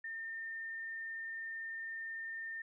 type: tone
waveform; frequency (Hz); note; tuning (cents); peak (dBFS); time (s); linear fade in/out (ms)
sine; 1811; A6; +49; -40; 0.04-2.62; 5
effects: none